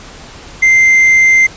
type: tone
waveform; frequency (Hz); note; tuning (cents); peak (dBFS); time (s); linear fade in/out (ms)
triangle; 2086; C7; -6; -3; 0.62-1.47; 10
effects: pink hiss -33 dBFS RMS until 1.56 s + resampled to 16000 Hz